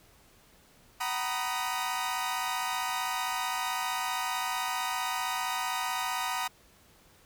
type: chord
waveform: sawtooth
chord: B major seventh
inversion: second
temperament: equal with one note detuned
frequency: 753.8 / 932.3 / 987.8 / 1244.5 Hz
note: F#5 / A#5 / B5 / D#6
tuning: +32 / 0 / 0 / 0 cents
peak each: -32 dBFS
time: 1-6.48 s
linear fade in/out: 10 ms
effects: pink hiss -60 dBFS RMS until 7.25 s